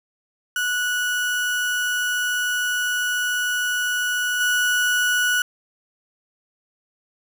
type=tone with level steps; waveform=35% pulse; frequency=1471 Hz; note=F#6; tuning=11 cents flat; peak=-19 / -16 dBFS; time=0.56-5.42 s; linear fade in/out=2 ms; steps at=4.4 s; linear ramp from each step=10 ms; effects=none